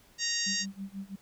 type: harmonic tone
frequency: 932.3 Hz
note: A#5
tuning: in tune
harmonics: 2 / 3 / 4 / 5 / 6 / 7 / 8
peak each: -36 / -40 / -39 / -34 / -35 / -35 / -40 dBFS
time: 0.18-0.66 s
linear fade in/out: 50 ms
type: tone with tremolo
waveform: sine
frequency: 195.8 Hz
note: G3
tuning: 2 cents flat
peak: -34 dBFS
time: 0.46-1.16 s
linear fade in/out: 10 ms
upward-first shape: sine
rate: 6.1 Hz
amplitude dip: 95%
effects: pink hiss -61 dBFS RMS until 1.21 s